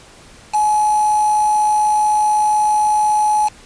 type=tone with quantisation; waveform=sine; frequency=847 Hz; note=G#5; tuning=34 cents sharp; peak=-12 dBFS; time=0.53-3.49 s; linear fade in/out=20 ms; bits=4; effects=pink hiss -43 dBFS RMS until 3.65 s + resampled to 22050 Hz